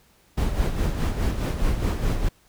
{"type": "noise with tremolo", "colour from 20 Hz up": "brown", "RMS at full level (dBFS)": -21, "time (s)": [0.37, 2.29], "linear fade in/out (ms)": 10, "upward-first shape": "sine", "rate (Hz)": 4.8, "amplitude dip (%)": 55, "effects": ["pink hiss -59 dBFS RMS until 2.48 s"]}